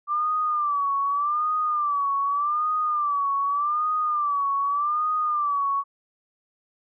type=tone with vibrato; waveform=sine; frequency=1175 Hz; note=D6; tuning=1 cent sharp; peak=-21 dBFS; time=0.07-5.84 s; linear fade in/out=50 ms; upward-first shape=sine; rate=0.84 Hz; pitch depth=96 cents each way; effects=none